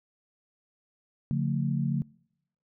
sine tone cluster, 142.1 / 176.6 / 224 Hz, C#3 / F3 / A3, +43 / +20 / +31 cents, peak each -27 / -31 / -31 dBFS, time 1.31-2.02 s, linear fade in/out 0 ms, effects noise-tail reverb RT60 0.8 s tail -26 dB re dry

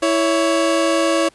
30% pulse tone pair together, 329.6 / 559.6 Hz, E4 / C#5, 0 / +16 cents, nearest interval major sixth, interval 916 cents, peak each -15 dBFS, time 0.02-1.29 s, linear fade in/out 10 ms, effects pink hiss -52 dBFS RMS until 1.34 s + resampled to 24000 Hz

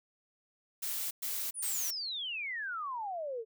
blue noise bursts, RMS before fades -36 dBFS, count 3, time 0.82-1.91 s, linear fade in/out 10 ms, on 290 ms, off 110 ms
sine exponential sweep, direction down, 10170 to 430 Hz, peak -35 dBFS, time 1.54-3.45 s, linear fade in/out 50 ms
effects none

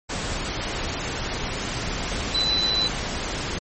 sine tone in noise, 3995 Hz, B7, 19 cents sharp, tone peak -20 dBFS, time 2.34-2.88 s, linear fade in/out 10 ms, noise pink, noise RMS -28 dBFS, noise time 0.09-3.59 s, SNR +5 dB, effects MP3 32 kbps

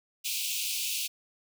pink high-pass noise, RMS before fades -32 dBFS, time 0.24-1.08 s, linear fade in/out 20 ms, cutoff 2400 Hz, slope 96 dB/octave, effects none

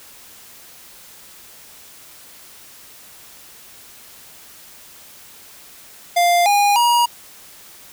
square tone with pitch steps, 698 / 815.8 / 953.5 Hz, F5 / G#5 / A#5, -1 / -31 / +39 cents, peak -13 dBFS, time 6.16-7.06 s, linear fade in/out 10 ms, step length 300 ms, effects white hiss -43 dBFS RMS until 7.92 s

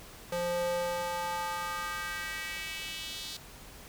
square tone with high-pass filter sweep, 174.61 Hz, F3, in tune, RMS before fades -35 dBFS, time 0.32-3.37 s, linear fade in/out 5 ms, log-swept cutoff 390 to 4000 Hz, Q 2.5, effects added 43 Hz sine -57 dBFS peak until 3.88 s + pink hiss -50 dBFS RMS until 3.88 s

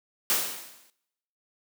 white noise with exponential decay, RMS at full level -22 dBFS, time 0.3-0.9 s, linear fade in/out 0 ms, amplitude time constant 130 ms, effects noise-tail reverb RT60 0.9 s tail -22 dB re dry + high-pass 200 Hz 12 dB/octave

